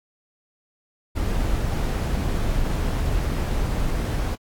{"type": "noise", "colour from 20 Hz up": "brown", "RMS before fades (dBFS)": -23, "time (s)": [1.15, 4.36], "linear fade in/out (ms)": 20, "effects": ["AAC 64 kbps"]}